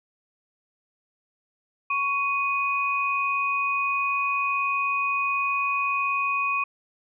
sine tone pair together, 1108.7 / 2492 Hz, C#6 / D#7, 0 / +2 cents, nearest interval octave + major second, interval 1402 cents, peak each -25 / -25 dBFS, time 1.9-6.64 s, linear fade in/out 5 ms, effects none

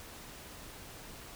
silence, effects pink hiss -49 dBFS RMS until 1.35 s

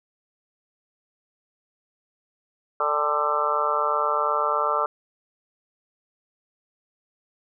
harmonic tone with a mistuned harmonic, 148.1 Hz, D3, 15 cents sharp, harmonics 3 / 4 / 5 / 6 / 7 / 8 / 9, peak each -31 / -28 / -34 / -30 / -30 / -25 / -26 dBFS, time 2.8-4.86 s, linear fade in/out 2 ms, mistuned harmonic 5, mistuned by +110 cents, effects none

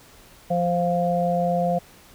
harmonic tone, 174.61 Hz, F3, in tune, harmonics 1 / 3 / 4, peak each -24 / -24 / -23 dBFS, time 0.5-1.79 s, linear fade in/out 10 ms, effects pink hiss -50 dBFS RMS until 2.14 s

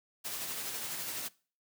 white noise with tremolo, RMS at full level -37 dBFS, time 0.24-1.29 s, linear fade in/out 20 ms, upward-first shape triangle, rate 12 Hz, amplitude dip 35%, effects noise-tail reverb RT60 0.4 s tail -22 dB re dry + high-pass 100 Hz 12 dB/octave

